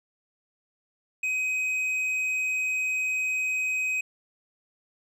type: tone with tanh clipping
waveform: triangle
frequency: 2521 Hz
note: D#7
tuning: 22 cents sharp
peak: -26 dBFS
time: 1.23-4.01 s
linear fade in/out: 5 ms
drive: 10 dB
effects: none